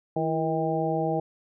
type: harmonic tone with a mistuned harmonic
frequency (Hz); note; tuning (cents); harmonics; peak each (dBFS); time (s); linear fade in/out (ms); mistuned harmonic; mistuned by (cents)
159.3; D#3; +41; 1 / 2 / 3 / 4 / 5; -30 / -30 / -30 / -30 / -30; 0.16-1.2; 5; 2; +65
effects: none